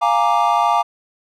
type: chord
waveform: triangle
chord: Bb dominant seventh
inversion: second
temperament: equal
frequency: 698.5 / 830.6 / 932.3 / 1174.7 Hz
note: F5 / Ab5 / Bb5 / D6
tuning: 0 / 0 / 0 / 0 cents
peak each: -17 dBFS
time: 0.01-0.83 s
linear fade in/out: 20 ms
effects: none